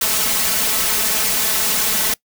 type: noise with comb filter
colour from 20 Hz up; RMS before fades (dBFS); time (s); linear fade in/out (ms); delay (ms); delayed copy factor
white; -18; 0.01-2.14; 5; 4.6; +0.85
effects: noise-tail reverb RT60 0.1 s tail -23 dB re dry